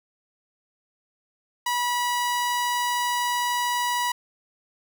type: tone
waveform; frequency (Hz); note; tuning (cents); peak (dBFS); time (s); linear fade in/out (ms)
sawtooth; 973; B5; -26; -19; 1.66-4.12; 5
effects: none